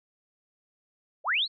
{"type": "linear sweep", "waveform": "sine", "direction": "up", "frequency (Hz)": [484.2, 4446], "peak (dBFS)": -23, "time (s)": [1.24, 1.48], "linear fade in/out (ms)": 50, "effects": []}